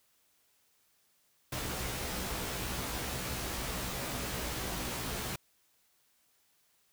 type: noise with comb filter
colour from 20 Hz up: pink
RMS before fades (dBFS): -37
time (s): 1.52-5.36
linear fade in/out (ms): 5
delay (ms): 16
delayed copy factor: +0.85
effects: white hiss -71 dBFS RMS until 6.92 s

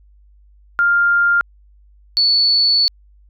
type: tone pair in turn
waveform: sine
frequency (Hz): 1400 / 4445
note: F6 / C#8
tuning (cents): +4 / +4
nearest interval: octave + minor sixth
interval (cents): 2000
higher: second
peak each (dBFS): -11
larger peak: neither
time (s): 0.79-1.41 / 2.17-2.88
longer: second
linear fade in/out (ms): 0
effects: added 50 Hz sine -46 dBFS peak until 3.29 s

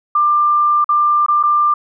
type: tone with dropouts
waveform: sine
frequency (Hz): 1190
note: D6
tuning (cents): +22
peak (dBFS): -10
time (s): 0.15-1.74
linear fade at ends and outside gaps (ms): 5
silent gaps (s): 0.844-0.89 / 1.263-1.283 / 1.429-1.435
effects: none

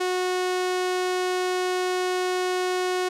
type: tone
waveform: sawtooth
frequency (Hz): 365.7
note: F#4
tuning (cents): -20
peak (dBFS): -19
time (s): 0-3.09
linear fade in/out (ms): 10
effects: low-pass 9000 Hz 12 dB/octave

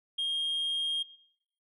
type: tone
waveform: sine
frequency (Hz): 3231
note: G#7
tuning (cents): -48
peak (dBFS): -26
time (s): 0.18-1.03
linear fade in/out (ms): 10
effects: noise-tail reverb RT60 0.7 s tail -20 dB re dry + tanh soft clip ceiling -27 dBFS

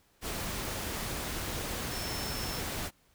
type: tone in noise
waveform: sine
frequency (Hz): 5340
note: E8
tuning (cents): +22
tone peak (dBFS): -41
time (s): 1.89-2.62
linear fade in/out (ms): 50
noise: pink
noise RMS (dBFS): -36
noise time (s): 0.21-2.91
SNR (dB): -8
effects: pink hiss -67 dBFS RMS until 3.14 s

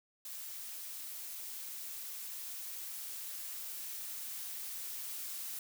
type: noise with level ramp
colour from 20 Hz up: blue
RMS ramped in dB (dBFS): -45 to -42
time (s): 0.25-5.59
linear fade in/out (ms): 2
effects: none

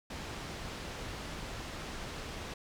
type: low-pass noise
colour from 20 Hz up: pink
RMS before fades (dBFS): -42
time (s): 0.1-2.54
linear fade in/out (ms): 5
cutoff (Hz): 5700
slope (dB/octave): 12
effects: none

